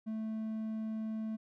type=tone; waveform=triangle; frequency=219.5 Hz; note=A3; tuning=4 cents flat; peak=-33 dBFS; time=0.06-1.37 s; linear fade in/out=20 ms; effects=none